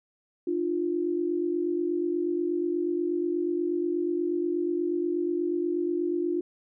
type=tone pair together; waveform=sine; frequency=301.9 / 350.2 Hz; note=D4 / F4; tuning=+48 / +5 cents; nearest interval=minor third; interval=257 cents; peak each=-30 / -26 dBFS; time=0.47-6.41 s; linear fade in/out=5 ms; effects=none